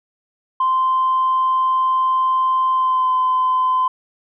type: tone with pitch glide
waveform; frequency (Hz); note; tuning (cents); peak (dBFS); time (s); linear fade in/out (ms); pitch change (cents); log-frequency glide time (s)
sine; 1040 to 1025.7; C6 to C6; -11 to -35; -13; 0.6-3.88; 5; -24; 2.73-3.11
effects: tanh soft clip ceiling -10 dBFS